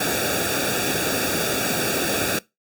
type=noise with comb filter; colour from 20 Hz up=pink; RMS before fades=-23 dBFS; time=0-2.39 s; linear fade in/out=5 ms; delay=0.97 ms; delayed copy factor=-0.95; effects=noise-tail reverb RT60 0.2 s tail -21 dB re dry + high-pass 80 Hz 12 dB/octave